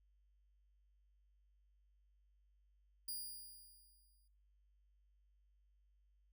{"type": "tone with exponential decay", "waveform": "5% pulse", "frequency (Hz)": 4846, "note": "D#8", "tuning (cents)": -47, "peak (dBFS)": -34, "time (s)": [3.08, 4.28], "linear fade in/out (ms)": 5, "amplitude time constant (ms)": 260, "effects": ["noise-tail reverb RT60 0.8 s tail -21 dB re dry", "added 50 Hz sine -70 dBFS peak until 6.32 s"]}